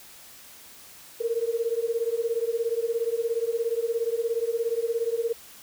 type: beating tone pair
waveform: sine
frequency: 454.1 / 471.1 Hz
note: A#4 / A#4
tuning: -45 / +18 cents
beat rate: 17 Hz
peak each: -27 dBFS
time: 1.2-5.33 s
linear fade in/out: 10 ms
effects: white hiss -48 dBFS RMS until 5.62 s